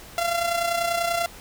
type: tone with amplitude modulation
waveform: sawtooth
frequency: 685 Hz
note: F5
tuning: 34 cents flat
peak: -16 dBFS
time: 0.18-1.26 s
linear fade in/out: 0 ms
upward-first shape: sine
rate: 30.2 Hz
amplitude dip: 55%
effects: pink hiss -44 dBFS RMS until 1.4 s